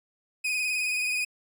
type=tone with vibrato; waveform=40% pulse; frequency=2489 Hz; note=D#7; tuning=in tune; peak=-25 dBFS; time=0.44-1.25 s; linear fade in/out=10 ms; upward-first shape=sine; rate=19 Hz; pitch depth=38 cents each way; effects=resampled to 32000 Hz